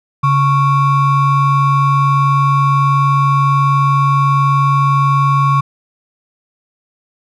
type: ring-modulated tone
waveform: triangle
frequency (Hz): 622.3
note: D#5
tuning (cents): 0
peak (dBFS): -4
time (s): 0.23-5.61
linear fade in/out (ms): 10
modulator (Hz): 483
effects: none